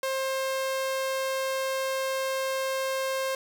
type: tone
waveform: sawtooth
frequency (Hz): 531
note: C5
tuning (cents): +25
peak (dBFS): -23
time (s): 0.03-3.35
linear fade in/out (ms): 2
effects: none